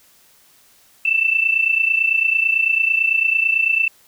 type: tone pair together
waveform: sine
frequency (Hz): 2637 / 2666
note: E7 / E7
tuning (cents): 0 / +19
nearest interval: unison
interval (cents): 19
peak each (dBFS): -19 / -16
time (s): 1.05-3.88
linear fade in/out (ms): 5
effects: white hiss -53 dBFS RMS until 4.07 s